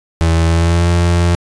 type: tone with pitch glide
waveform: 35% pulse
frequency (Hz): 82.41 to 86.31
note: E2 to F2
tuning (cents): 0 to -20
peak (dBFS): -8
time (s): 0.21-1.35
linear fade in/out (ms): 0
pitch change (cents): +80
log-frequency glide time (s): 0.45-0.89
effects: resampled to 22050 Hz